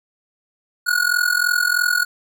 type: tone with amplitude modulation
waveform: square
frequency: 1454 Hz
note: F#6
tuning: 31 cents flat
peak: -13 dBFS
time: 0.86-2.05 s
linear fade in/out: 20 ms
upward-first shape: sine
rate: 43.1 Hz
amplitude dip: 85%
effects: none